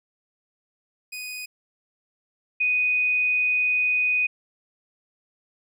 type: tone pair in turn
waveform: sawtooth / sine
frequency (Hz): 2489 / 2489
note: D#7 / D#7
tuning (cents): 0 / 0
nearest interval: unison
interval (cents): 0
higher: neither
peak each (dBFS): -29 / -19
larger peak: second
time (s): 1.12-1.46 / 2.6-4.27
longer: second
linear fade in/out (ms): 10
effects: none